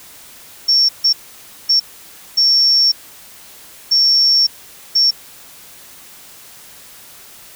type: tone bursts at uneven times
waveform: sine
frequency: 5470 Hz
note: F8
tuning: 37 cents flat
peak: -9 dBFS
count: 6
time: 0.68-0.89 / 1.04-1.13 / 1.69-1.8 / 2.37-2.92 / 3.91-4.47 / 4.95-5.11 s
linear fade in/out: 10 ms
effects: white hiss -40 dBFS RMS until 7.55 s